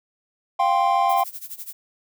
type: chord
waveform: triangle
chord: F suspended second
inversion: none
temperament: just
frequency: 698.5 / 785.8 / 1047.7 Hz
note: F5 / G5 / C6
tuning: 0 / +4 / +2 cents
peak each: -20 / -18 / -20 dBFS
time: 0.59-1.24 s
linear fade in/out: 10 ms
type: noise with tremolo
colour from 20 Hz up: violet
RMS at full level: -33 dBFS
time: 1.09-1.73 s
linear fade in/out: 5 ms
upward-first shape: sine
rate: 12 Hz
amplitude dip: 85%
effects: none